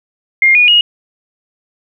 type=tone with pitch steps; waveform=sine; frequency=2120 / 2451 / 2877 Hz; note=C7 / D#7 / F#7; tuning=+22 / -27 / -49 cents; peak=-5 dBFS; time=0.42-0.81 s; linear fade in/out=2 ms; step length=130 ms; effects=none